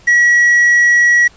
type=tone with quantisation; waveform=triangle; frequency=1923 Hz; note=B6; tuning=47 cents flat; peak=-5 dBFS; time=0.07-1.28 s; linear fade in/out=10 ms; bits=5; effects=pink hiss -45 dBFS RMS until 1.36 s + resampled to 16000 Hz